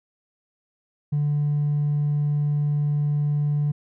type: tone with hard clipping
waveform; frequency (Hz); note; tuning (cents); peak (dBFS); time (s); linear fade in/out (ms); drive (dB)
sine; 146.83; D3; 0; -20; 1.12-3.72; 10; 1
effects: none